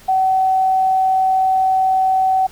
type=tone; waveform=sine; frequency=758 Hz; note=F#5; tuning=42 cents sharp; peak=-12 dBFS; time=0.08-2.47 s; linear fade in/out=10 ms; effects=pink hiss -44 dBFS RMS until 2.51 s